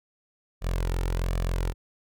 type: tone with flanger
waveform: sawtooth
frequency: 43.65 Hz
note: F1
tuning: in tune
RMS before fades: -27 dBFS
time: 0.61-1.74 s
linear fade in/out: 50 ms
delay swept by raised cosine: 1.7 to 2.23 ms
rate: 1.3 Hz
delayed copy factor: +0.5
effects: none